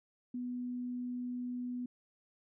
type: tone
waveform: sine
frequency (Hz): 246.9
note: B3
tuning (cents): 0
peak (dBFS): -36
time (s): 0.34-1.86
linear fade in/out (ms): 5
effects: none